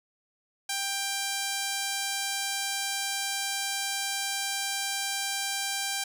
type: tone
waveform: 5% pulse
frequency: 790 Hz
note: G5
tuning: 13 cents sharp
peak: -17 dBFS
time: 0.69-6.04 s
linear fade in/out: 5 ms
effects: none